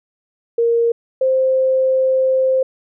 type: tone pair in turn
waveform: sine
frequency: 466.2 / 523.3 Hz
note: A#4 / C5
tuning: 0 / 0 cents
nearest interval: major second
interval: 200 cents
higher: second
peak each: -12 dBFS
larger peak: neither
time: 0.58-0.92 / 1.21-2.63 s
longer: second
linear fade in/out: 5 ms
effects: none